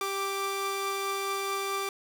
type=tone pair together; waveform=sawtooth; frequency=393.1 / 1174.7 Hz; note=G4 / D6; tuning=+5 / 0 cents; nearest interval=octave + perfect fifth; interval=1895 cents; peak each=-29 / -28 dBFS; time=0.01-1.89 s; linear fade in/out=2 ms; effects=none